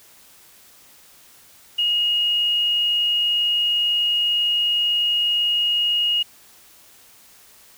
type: tone with quantisation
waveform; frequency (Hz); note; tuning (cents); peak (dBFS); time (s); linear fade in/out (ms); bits
sine; 2871; F7; +47; -17; 1.78-6.23; 10; 7
effects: white hiss -50 dBFS RMS until 7.77 s